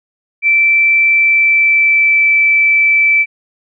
sine tone with pitch glide, 2333 to 2320 Hz, D7 to D7, -12 to -22 cents, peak -7 dBFS, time 0.42-3.26 s, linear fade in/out 50 ms, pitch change -10 cents, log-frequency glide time 1.1-2.27 s, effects none

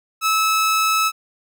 sawtooth tone, 1300 Hz, E6, 24 cents flat, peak -12 dBFS, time 0.21-1.12 s, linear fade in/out 50 ms, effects none

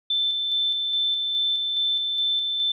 sine tone with tremolo, 3537 Hz, A7, 8 cents sharp, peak -20 dBFS, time 0.1-2.72 s, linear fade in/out 5 ms, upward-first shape square, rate 2.4 Hz, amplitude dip 30%, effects none

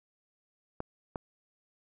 clicks, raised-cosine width 1 ms, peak -21 dBFS, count 2, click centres 0.804 / 1.158 s, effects none

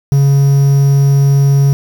triangle tone with quantisation, 139.2 Hz, C#3, 8 cents sharp, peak -4 dBFS, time 0.12-1.73 s, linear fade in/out 0 ms, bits 5, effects none

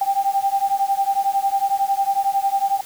sine beating tone pair, 784 / 795 Hz, G5 / G5, 0 / +24 cents, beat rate 11 Hz, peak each -20 dBFS, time 0.01-2.81 s, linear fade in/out 5 ms, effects white hiss -40 dBFS RMS until 2.85 s

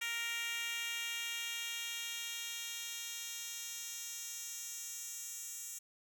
10% pulse tone with high-pass filter sweep, 466.2 Hz, A#4, in tune, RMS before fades -42 dBFS, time 0.01-5.79 s, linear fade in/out 10 ms, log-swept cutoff 2200 to 7300 Hz, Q 1.5, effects none

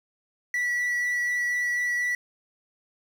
triangle tone with vibrato, 1951 Hz, B6, 22 cents flat, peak -22 dBFS, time 0.54-2.15 s, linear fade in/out 2 ms, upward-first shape triangle, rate 4.1 Hz, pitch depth 11 cents each way, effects 8-bit

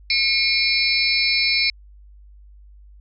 sine tone cluster, 2180 / 2401 / 4029 / 4440 / 5240 Hz, C#7 / D7 / B7 / C#8 / E8, -29 / +38 / +34 / +2 / -11 cents, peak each -23 dBFS, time 0.1-1.7 s, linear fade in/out 2 ms, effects added 50 Hz sine -43 dBFS peak until 3 s

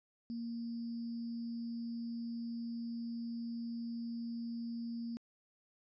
sine tone with sample-and-hold, 233.1 Hz, A#3, in tune, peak -38 dBFS, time 0.3-5.17 s, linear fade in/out 0 ms, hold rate 4900 Hz, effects resampled to 16000 Hz

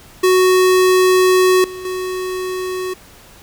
square tone with level steps, 370 Hz, F#4, in tune, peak -10 / -28 / -21 dBFS, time 0.23-2.94 s, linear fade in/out 10 ms, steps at 1.64 / 1.85 s, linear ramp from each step 2 ms, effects pink hiss -43 dBFS RMS until 3.42 s

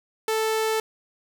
sawtooth tone, 440 Hz, A4, in tune, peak -18 dBFS, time 0.28-0.8 s, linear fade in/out 2 ms, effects none

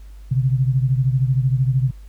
sine beating tone pair, 128.3 / 141.3 Hz, C3 / C#3, -34 / +34 cents, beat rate 13 Hz, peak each -16 / -21 dBFS, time 0.31-1.91 s, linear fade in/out 10 ms, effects added 50 Hz sine -36 dBFS peak until 2.08 s + pink hiss -57 dBFS RMS until 2.08 s

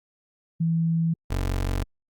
sine / 25% pulse tone pair in turn, 164.81 / 46.25 Hz, E3 / F#1, 0 / 0 cents, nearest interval octave + minor seventh, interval 2200 cents, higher first, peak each -20 dBFS, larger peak neither, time 0.6-1.14 / 1.3-1.84 s, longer neither, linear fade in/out 10 ms, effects Opus 48 kbps

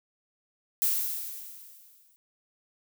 violet noise with exponential decay, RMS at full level -24 dBFS, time 0.82-2.16 s, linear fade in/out 0 ms, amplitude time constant 290 ms, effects none

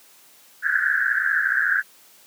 white band-pass noise, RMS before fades -21 dBFS, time 0.62-1.83 s, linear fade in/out 50 ms, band 1500 to 1700 Hz, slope 96 dB/octave, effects white hiss -52 dBFS RMS until 2.26 s + high-pass 200 Hz 12 dB/octave

